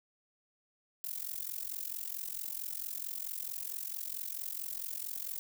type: noise with amplitude modulation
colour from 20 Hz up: violet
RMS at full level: -36 dBFS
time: 1.04-5.39 s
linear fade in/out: 0 ms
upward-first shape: sine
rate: 44.5 Hz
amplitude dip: 90%
effects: none